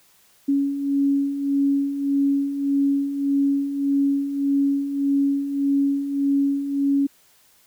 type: beating tone pair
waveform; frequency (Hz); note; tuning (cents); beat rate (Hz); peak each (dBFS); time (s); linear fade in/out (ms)
sine; 277.8 / 279.5; C#4 / C#4; +4 / +14; 1.7; -26 / -19; 0.48-7.07; 10
effects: white hiss -57 dBFS RMS until 7.66 s